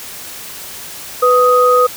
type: tone pair together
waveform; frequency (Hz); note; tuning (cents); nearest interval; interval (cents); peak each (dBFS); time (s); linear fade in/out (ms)
sine; 496.1 / 1250.1; B4 / D#6; +8 / +8; octave + major third; 1600; -10; 1.22-1.87; 10
effects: white hiss -30 dBFS RMS until 1.96 s